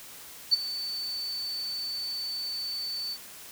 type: tone with ADSR envelope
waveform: sine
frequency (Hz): 4514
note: C#8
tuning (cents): +31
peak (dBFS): -15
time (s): 0.51-3.18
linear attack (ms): 25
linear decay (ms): 18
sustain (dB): -16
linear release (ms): 57
effects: white hiss -46 dBFS RMS until 3.51 s